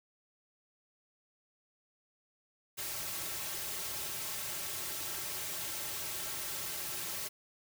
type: noise with comb filter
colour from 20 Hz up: white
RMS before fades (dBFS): -39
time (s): 2.77-7.29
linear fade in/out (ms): 20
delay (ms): 4.1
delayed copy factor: -0.8
effects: none